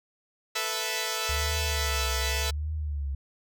5% pulse chord, A suspended second, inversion none, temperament equal, 440 / 493.9 / 659.3 Hz, A4 / B4 / E5, 0 / 0 / 0 cents, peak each -21 / -22 / -21 dBFS, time 0.55-2.51 s, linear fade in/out 10 ms
sine tone with vibrato, 71 Hz, C#2, 42 cents sharp, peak -28 dBFS, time 1.29-3.15 s, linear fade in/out 5 ms, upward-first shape triangle, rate 0.87 Hz, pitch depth 170 cents each way
effects none

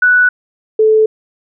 sine tone pair in turn, 1480 / 435.6 Hz, F#6 / A4, 0 / -17 cents, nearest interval octave + major sixth, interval 2117 cents, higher first, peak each -6 dBFS, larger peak neither, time 0.02-0.29 / 0.79-1.06 s, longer neither, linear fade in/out 5 ms, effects none

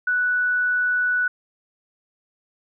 sine tone, 1480 Hz, F#6, in tune, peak -18 dBFS, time 0.07-1.28 s, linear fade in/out 5 ms, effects none

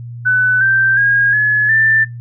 sine tone with pitch steps, 1500 / 1564.6 / 1632 / 1702.3 / 1775.6 Hz, F#6 / G6 / G#6 / G#6 / A6, +23 / -4 / -31 / +42 / +15 cents, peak -9 dBFS, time 0.25-2.05 s, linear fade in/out 20 ms, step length 360 ms, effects noise-tail reverb RT60 0.2 s tail -21 dB re dry + added 119 Hz sine -26 dBFS peak until 2.2 s

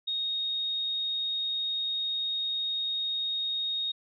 sine tone, 3729 Hz, A#7, in tune, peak -28 dBFS, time 0.07-3.92 s, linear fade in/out 10 ms, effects none

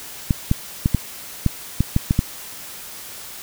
clicks, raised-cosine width 5 ms, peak -3 dBFS, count 9, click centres 0.308 / 0.514 / 0.859 / 0.947 / 1.463 / 1.806 / 1.964 / 2.109 / 2.191 s, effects white hiss -36 dBFS RMS until 3.42 s

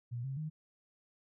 sine tone with pitch steps, 120 / 134.5 / 154.9 Hz, B2 / C3 / D#3, -49 / +48 / -7 cents, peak -36 dBFS, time 0.11-0.5 s, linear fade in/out 20 ms, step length 130 ms, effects none

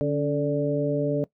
harmonic tone with a mistuned harmonic, 146.1 Hz, D3, 9 cents flat, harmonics 1 / 2 / 3 / 4, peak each -27 / -27 / -27 / -27 dBFS, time 0.01-1.24 s, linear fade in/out 0 ms, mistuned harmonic 2, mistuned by -55 cents, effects noise-tail reverb RT60 0.1 s tail -20 dB re dry

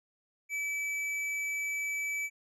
triangle tone with hard clipping, 2302 Hz, D7, 35 cents flat, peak -33 dBFS, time 0.49-2.3 s, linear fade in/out 50 ms, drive 12 dB, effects none

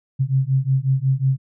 sine beating tone pair, 130.81 / 136.31 Hz, C3 / C#3, 0 / -29 cents, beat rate 5.5 Hz, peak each -19 dBFS, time 0.19-1.38 s, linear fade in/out 20 ms, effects none

